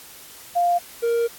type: tone pair in turn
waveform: sine / triangle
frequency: 700 / 467.2 Hz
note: F5 / A#4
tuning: +4 / +4 cents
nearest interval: perfect fifth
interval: 700 cents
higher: first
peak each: -16 dBFS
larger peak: neither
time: 0.55-0.79 / 1.02-1.28 s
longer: second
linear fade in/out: 20 ms
effects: white hiss -43 dBFS RMS until 1.38 s + AAC 64 kbps